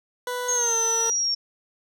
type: tone with pitch glide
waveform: 20% pulse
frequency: 493.9 to 455.5 Hz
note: B4 to A#4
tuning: 0 to -40 cents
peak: -22 dBFS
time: 0.27-1.1 s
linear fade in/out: 2 ms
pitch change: -140 cents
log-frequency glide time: 0.54-0.75 s
type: exponential sweep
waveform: sine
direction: down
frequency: 6520 to 5490 Hz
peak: -21 dBFS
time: 0.48-1.35 s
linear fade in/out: 10 ms
effects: none